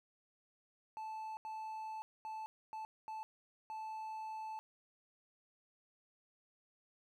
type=tone bursts at uneven times; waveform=triangle; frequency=875 Hz; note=A5; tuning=10 cents flat; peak=-40 dBFS; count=6; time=0.97-1.37 / 1.45-2.02 / 2.25-2.46 / 2.73-2.85 / 3.08-3.23 / 3.7-4.59 s; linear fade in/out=0 ms; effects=none